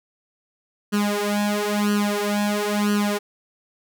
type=tone with flanger; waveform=sawtooth; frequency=206.5 Hz; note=G#3; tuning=10 cents flat; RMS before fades=-22 dBFS; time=0.92-3.19 s; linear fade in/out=20 ms; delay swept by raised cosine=0.67 to 3.67 ms; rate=1 Hz; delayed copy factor=+0.95; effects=none